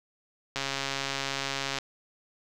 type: click train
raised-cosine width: 0.2 ms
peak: -13 dBFS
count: 169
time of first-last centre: 0.56-1.786 s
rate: 137 Hz
effects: none